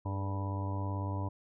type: harmonic tone with a mistuned harmonic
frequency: 98 Hz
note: G2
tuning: in tune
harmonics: 1 / 2 / 3 / 4 / 5 / 6 / 7 / 8 / 9 / 10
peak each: -33 / -47 / -42 / -51 / -52 / -47 / -52 / -52 / -48 / -43 dBFS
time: 0.05-1.29 s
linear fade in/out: 10 ms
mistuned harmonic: 4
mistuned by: +64 cents
effects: none